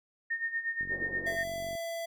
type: tone with tremolo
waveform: sine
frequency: 1833 Hz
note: A#6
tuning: 30 cents flat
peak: -28 dBFS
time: 0.3-1.44 s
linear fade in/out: 10 ms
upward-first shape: sine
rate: 8.4 Hz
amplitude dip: 75%
type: click train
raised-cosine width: 3 ms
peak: -34 dBFS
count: 45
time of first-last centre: 0.81-1.752 s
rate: 46.7 Hz
type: band-pass noise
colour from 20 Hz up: white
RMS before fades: -44 dBFS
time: 0.9-1.36 s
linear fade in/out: 10 ms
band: 290 to 500 Hz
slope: 24 dB/octave
type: tone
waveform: square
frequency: 669 Hz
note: E5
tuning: 25 cents sharp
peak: -35 dBFS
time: 1.26-2.06 s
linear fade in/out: 10 ms
effects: none